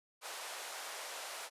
pink band-pass noise, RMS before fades -45 dBFS, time 0.21-1.5 s, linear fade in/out 50 ms, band 550 to 12000 Hz, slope 24 dB/octave, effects resampled to 32000 Hz

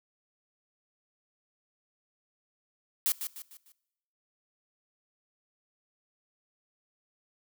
blue noise with echo, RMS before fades -27 dBFS, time 3.06-3.12 s, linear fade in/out 0 ms, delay 150 ms, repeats 4, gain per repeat -8 dB, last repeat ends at 3.72 s, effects noise-tail reverb RT60 0.9 s tail -21 dB re dry

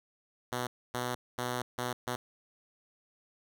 5% pulse tone bursts at uneven times, 123.47 Hz, B2, in tune, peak -21 dBFS, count 5, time 0.52-0.67 / 0.94-1.15 / 1.38-1.62 / 1.78-1.93 / 2.07-2.16 s, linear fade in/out 5 ms, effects none

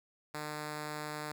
5% pulse tone, 150.9 Hz, D3, 47 cents sharp, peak -27 dBFS, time 0.34-1.32 s, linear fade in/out 5 ms, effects none

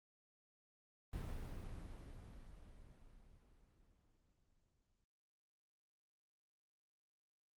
brown noise with exponential decay, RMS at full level -43 dBFS, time 1.13-5.04 s, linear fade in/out 2 ms, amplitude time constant 850 ms, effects noise-tail reverb RT60 0.7 s tail -20 dB re dry + Opus 32 kbps

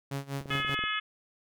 sawtooth tone with tremolo, 138.59 Hz, C#3, in tune, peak -27 dBFS, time 0.11-0.75 s, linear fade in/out 5 ms, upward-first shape sine, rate 5.1 Hz, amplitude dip 90%
click train, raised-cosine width 2 ms, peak -28 dBFS, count 10, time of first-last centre 0.41-0.839 s, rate 21 Hz
harmonic tone, 425.1 Hz, G#4, 40 cents sharp, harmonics 3 / 4 / 5 / 6 / 7 / 8, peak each -34 / -35 / -36 / -37 / -37 / -38 dBFS, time 0.5-1 s, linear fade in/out 10 ms
effects none

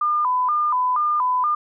sine tone with vibrato, 1100 Hz, C#6, 14 cents flat, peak -17 dBFS, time 0.01-1.55 s, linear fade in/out 5 ms, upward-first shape square, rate 2.1 Hz, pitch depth 160 cents each way, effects none

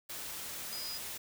sine tone in noise, 4951 Hz, D#8, 9 cents flat, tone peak -40 dBFS, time 0.72-0.98 s, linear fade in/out 10 ms, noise white, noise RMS -42 dBFS, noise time 0.09-1.18 s, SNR -1 dB, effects none

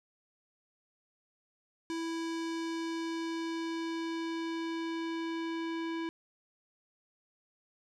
square tone with low-pass filter sweep, 329.6 Hz, E4, in tune, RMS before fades -36 dBFS, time 1.9-6.09 s, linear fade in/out 0 ms, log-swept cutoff 6600 to 3100 Hz, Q 1.1, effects none

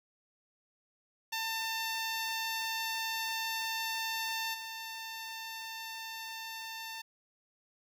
10% pulse tone with level steps, 897 Hz, A5, 33 cents sharp, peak -25 / -32 dBFS, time 1.32-7.02 s, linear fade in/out 10 ms, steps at 4.53 s, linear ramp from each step 20 ms, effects none

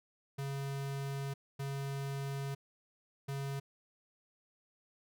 square tone bursts at uneven times, 138.3 Hz, C#3, 4 cents flat, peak -37 dBFS, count 3, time 0.38-1.34 / 1.59-2.55 / 3.28-3.6 s, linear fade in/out 10 ms, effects none

